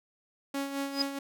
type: tone with tremolo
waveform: sawtooth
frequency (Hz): 277.2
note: C#4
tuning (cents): 0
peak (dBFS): -26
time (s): 0.54-1.19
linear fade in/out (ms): 5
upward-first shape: sine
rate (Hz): 4.7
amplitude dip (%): 55
type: tone with exponential growth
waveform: sine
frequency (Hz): 4978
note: D#8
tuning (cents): 0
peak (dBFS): -22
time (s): 0.91-1.02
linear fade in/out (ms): 5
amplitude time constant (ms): 22
effects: none